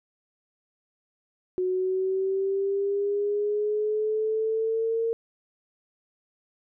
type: linear sweep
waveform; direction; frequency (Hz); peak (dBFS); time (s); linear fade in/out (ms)
sine; up; 366 to 458.5; -23; 1.58-5.13; 0
effects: none